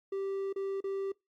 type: tone with dropouts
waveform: triangle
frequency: 390.7 Hz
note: G4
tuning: 6 cents flat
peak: -30 dBFS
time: 0.12-1.12 s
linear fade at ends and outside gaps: 5 ms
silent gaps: 0.528-0.56 / 0.806-0.84 s
effects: noise-tail reverb RT60 0.2 s tail -24 dB re dry + AAC 64 kbps